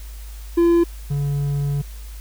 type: tone pair in turn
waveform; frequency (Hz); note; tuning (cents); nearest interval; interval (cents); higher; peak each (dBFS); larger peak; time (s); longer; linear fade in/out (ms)
triangle; 340.9 / 142.46; F4 / C#3; -42 / +48; octave + minor third; 1510; first; -10 / -17; first; 0.57-0.84 / 1.1-1.82; second; 10
effects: added 52 Hz sine -32 dBFS peak until 2.2 s + white hiss -46 dBFS RMS until 2.2 s